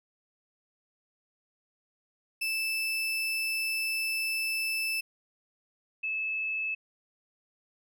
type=tone pair in turn; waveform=35% pulse / sine; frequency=2637 / 2607 Hz; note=E7 / E7; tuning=0 / -20 cents; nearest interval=unison; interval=20 cents; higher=first; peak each=-27 / -29 dBFS; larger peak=first; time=2.41-5.01 / 6.03-6.75 s; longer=first; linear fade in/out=10 ms; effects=none